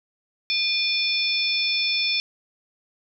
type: harmonic tone with a mistuned harmonic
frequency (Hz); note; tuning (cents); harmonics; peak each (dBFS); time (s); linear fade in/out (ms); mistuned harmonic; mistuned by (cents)
880; A5; 0; 3 / 4 / 5 / 6; -25 / -26 / -30 / -25; 0.5-2.2; 0; 3; -140
effects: none